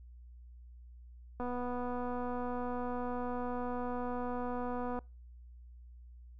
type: click train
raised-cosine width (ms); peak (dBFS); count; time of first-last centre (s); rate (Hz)
1; -26; 884; 1.4-4.989; 246
effects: noise-tail reverb RT60 0.3 s tail -26 dB re dry + added 60 Hz sine -50 dBFS peak until 6.39 s